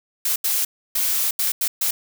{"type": "noise bursts at uneven times", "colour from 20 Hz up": "blue", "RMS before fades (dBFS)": -21, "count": 6, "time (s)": [[0.25, 0.36], [0.44, 0.65], [0.95, 1.31], [1.39, 1.52], [1.61, 1.68], [1.81, 1.91]], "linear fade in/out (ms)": 5, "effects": []}